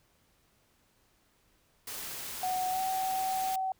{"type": "noise", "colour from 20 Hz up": "white", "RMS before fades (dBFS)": -40, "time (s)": [1.87, 3.56], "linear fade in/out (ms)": 5}
{"type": "tone with pitch glide", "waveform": "sine", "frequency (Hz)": [740, 759.5], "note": ["F#5", "F#5"], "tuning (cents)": [0, 45], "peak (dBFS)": -29, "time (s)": [2.43, 3.72], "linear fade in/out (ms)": 2, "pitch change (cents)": 45, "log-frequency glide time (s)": [2.69, 2.81]}
{"effects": ["pink hiss -69 dBFS RMS until 3.79 s"]}